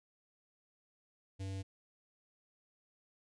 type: tone with notch filter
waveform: square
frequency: 96.5 Hz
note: G2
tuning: 27 cents flat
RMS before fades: -41 dBFS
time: 1.39-1.63 s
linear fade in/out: 20 ms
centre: 1200 Hz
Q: 0.77
effects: resampled to 22050 Hz